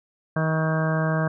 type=harmonic tone with a mistuned harmonic; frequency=158.8 Hz; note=D#3; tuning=36 cents sharp; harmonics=1 / 2 / 3 / 4 / 5 / 6 / 7 / 8 / 9 / 10; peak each=-22 / -33 / -33 / -28 / -39 / -37 / -33 / -37 / -39 / -31 dBFS; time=0.36-1.28 s; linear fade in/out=5 ms; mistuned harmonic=9; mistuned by=+19 cents; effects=none